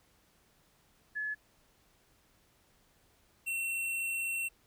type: tone pair in turn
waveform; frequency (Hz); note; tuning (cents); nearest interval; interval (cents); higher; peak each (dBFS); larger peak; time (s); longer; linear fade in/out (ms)
sine / square; 1710 / 2714; A6 / E7; -50 / +50; minor sixth; 800; second; -33 / -33; neither; 1.15-1.35 / 3.46-4.49; second; 20
effects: pink hiss -68 dBFS RMS until 4.66 s